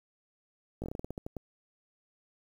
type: slowing click train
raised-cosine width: 2 ms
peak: -24 dBFS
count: 12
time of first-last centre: 0.82-1.367 s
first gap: 18 ms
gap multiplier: 1.19
effects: 9-bit